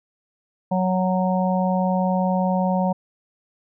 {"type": "harmonic tone", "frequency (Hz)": 185, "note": "F#3", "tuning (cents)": 0, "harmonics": [1, 3, 4, 5], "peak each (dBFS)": [-20, -25, -26, -27], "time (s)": [0.71, 2.93], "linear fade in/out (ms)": 10, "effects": []}